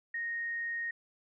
sine tone, 1862 Hz, A#6, 2 cents flat, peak -33 dBFS, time 0.14-0.91 s, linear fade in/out 5 ms, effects none

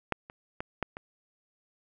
clicks, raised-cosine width 0.5 ms, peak -12 / -29 / -19 / -14 / -24 dBFS, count 5, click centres 0.123 / 0.299 / 0.605 / 0.827 / 0.969 s, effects none

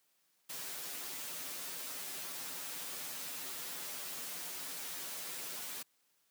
white noise with comb filter, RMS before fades -43 dBFS, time 0.49-5.83 s, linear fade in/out 10 ms, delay 9.2 ms, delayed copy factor -1, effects white hiss -75 dBFS RMS until 6.3 s + high-pass 150 Hz 12 dB/octave

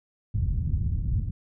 white low-pass noise, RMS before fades -26 dBFS, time 0.34-1.31 s, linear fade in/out 10 ms, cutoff 130 Hz, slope 24 dB/octave, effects none

